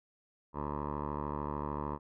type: tone with low-pass filter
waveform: 10% pulse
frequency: 73.42 Hz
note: D2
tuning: in tune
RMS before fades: -37 dBFS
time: 0.53-1.99 s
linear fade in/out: 50 ms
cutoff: 970 Hz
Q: 4.6
effects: none